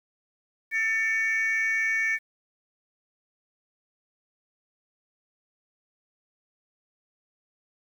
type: tone pair together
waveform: sine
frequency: 1784 / 2248 Hz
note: A6 / C#7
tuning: +23 / +24 cents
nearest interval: major third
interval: 401 cents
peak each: -24 dBFS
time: 0.71-2.19 s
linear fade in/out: 50 ms
effects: tanh soft clip ceiling -19 dBFS + 9-bit